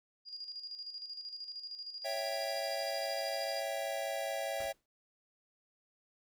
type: tone with tremolo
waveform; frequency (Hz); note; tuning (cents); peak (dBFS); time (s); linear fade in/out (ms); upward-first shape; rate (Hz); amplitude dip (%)
sine; 4838; D#8; -49; -40; 0.25-3.64; 50; square; 13; 55
type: chord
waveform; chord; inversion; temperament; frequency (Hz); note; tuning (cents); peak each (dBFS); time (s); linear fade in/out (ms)
square; C# diminished; none; equal; 554.4 / 659.3 / 784; C#5 / E5 / G5; 0 / 0 / 0; -40 / -39 / -42; 2.04-4.73; 20
type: noise with exponential decay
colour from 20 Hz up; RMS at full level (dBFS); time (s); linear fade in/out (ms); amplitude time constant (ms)
pink; -48; 4.6-4.86; 2; 55
effects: none